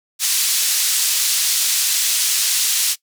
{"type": "band-pass noise", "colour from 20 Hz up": "pink", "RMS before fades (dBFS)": -18, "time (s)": [0.19, 2.96], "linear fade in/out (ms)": 50, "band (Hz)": [4400, 13000], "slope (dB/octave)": 12, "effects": ["noise-tail reverb RT60 0.1 s tail -20 dB re dry"]}